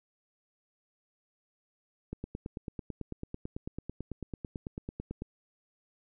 click train, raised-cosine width 3 ms, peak -24 dBFS, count 29, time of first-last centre 2.13-5.221 s, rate 9.06 Hz, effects none

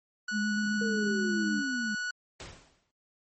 45% pulse tone, 1471 Hz, F#6, 11 cents flat, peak -31 dBFS, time 0.28-2.11 s, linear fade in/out 5 ms
sine tone with vibrato, 210 Hz, G#3, 19 cents sharp, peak -28 dBFS, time 0.31-1.63 s, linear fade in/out 50 ms, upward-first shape square, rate 7.6 Hz, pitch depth 19 cents each way
sine linear sweep, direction down, 466.2 to 204.1 Hz, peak -32 dBFS, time 0.81-1.95 s, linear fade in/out 5 ms
pink noise with exponential decay, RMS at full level -40 dBFS, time 2.4-2.91 s, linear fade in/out 1 ms, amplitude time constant 110 ms
effects MP3 32 kbps

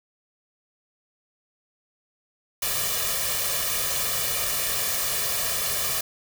white noise with comb filter, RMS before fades -26 dBFS, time 2.62-6.01 s, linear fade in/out 5 ms, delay 1.7 ms, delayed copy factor +0.75, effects none

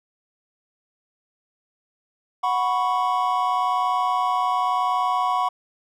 triangle chord, F# suspended fourth, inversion none, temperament equal with one note detuned, 736.2 / 987.8 / 1108.7 Hz, F#5 / B5 / C#6, -9 / 0 / 0 cents, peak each -22 dBFS, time 2.43-5.49 s, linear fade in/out 10 ms, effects none

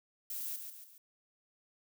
violet noise with echo, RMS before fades -40 dBFS, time 0.3-0.56 s, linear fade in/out 2 ms, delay 140 ms, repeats 3, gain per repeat -6 dB, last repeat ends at 0.98 s, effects none

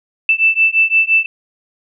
sine beating tone pair, 2647 / 2652.8 Hz, E7 / E7, +7 / +10 cents, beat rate 5.8 Hz, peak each -13 dBFS, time 0.29-1.26 s, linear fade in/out 2 ms, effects none

